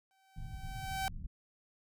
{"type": "tone with exponential growth", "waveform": "sawtooth", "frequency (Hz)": 770, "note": "G5", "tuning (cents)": -31, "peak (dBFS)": -28, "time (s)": [0.11, 1.08], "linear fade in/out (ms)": 0, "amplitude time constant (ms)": 210}
{"type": "low-pass noise", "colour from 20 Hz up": "pink", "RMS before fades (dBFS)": -43, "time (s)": [0.36, 1.27], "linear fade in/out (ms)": 10, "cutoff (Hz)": 160, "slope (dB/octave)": 24}
{"effects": []}